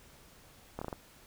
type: slowing click train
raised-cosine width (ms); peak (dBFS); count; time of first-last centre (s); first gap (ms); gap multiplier
1; -23; 5; 0.79-0.928; 25; 1.22
effects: pink hiss -58 dBFS RMS until 1.26 s